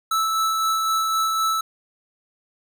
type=tone with tremolo; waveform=square; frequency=1313 Hz; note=E6; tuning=7 cents flat; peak=-19 dBFS; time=0.11-1.61 s; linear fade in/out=5 ms; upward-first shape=sine; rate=3.9 Hz; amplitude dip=25%; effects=none